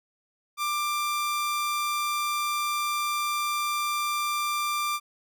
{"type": "tone", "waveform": "sawtooth", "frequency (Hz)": 1185, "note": "D6", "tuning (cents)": 15, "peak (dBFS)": -22, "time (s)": [0.57, 5], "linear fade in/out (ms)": 50, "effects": []}